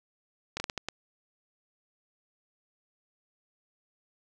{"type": "slowing click train", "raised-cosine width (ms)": 0.2, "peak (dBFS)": -15, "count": 6, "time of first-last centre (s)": [0.57, 0.886], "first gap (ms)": 30, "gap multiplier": 1.38, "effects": []}